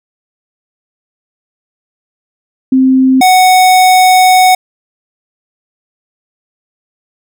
sine / square tone pair in turn, 261.6 / 741.5 Hz, C4 / F#5, 0 / +4 cents, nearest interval octave + tritone, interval 1804 cents, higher second, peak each -4 dBFS, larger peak neither, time 2.72-3.21 / 3.21-4.55 s, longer second, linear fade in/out 5 ms, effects none

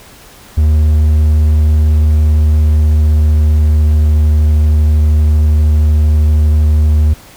triangle tone with pitch glide, 76.5 to 76.06 Hz, D#2 to D#2, -29 to -39 cents, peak -4 dBFS, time 0.57-7.14 s, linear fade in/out 10 ms, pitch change -10 cents, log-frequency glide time 1.96-4.25 s, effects pink hiss -38 dBFS RMS until 7.36 s

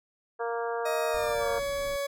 harmonic tone, 233.1 Hz, A#3, in tune, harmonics 2 / 3 / 4 / 5 / 6 / 7, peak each -31 / -35 / -37 / -39 / -41 / -42 dBFS, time 0.39-1.6 s, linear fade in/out 20 ms
40% pulse tone with pitch glide, 628 to 562.7 Hz, D#5 to C#5, +16 to +26 cents, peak -28 dBFS, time 0.85-2.07 s, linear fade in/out 10 ms, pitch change -190 cents, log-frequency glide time 1.1-1.5 s
brown noise, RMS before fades -45 dBFS, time 1.14-1.96 s, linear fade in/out 2 ms
effects none

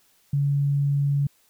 sine tone, 141.7 Hz, C#3, 38 cents sharp, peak -19 dBFS, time 0.33-1.27 s, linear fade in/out 5 ms, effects white hiss -62 dBFS RMS until 1.49 s

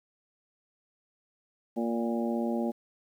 harmonic tone with a mistuned harmonic, 116.54 Hz, A#2, in tune, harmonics 2 / 3 / 4 / 5 / 6 / 7, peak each -29 / -34 / -39 / -36 / -43 / -40 dBFS, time 1.76-2.72 s, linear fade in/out 20 ms, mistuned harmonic 6, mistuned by +45 cents, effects 10-bit

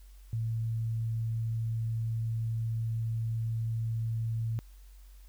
sine tone, 113.2 Hz, A2, 50 cents sharp, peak -29 dBFS, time 0.33-4.59 s, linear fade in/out 0 ms, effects added 47 Hz sine -49 dBFS peak until 5.28 s + white hiss -65 dBFS RMS until 5.28 s

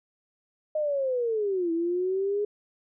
sine linear two-way sweep, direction down then up, 622.3 to 327.5 to 418.1 Hz, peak -24 dBFS, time 0.75-2.45 s, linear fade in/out 5 ms, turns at 1.72 s, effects none

